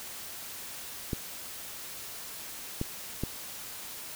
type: clicks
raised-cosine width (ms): 3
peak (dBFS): -17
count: 3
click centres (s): 1.132 / 2.814 / 3.236
effects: white hiss -42 dBFS RMS until 4.15 s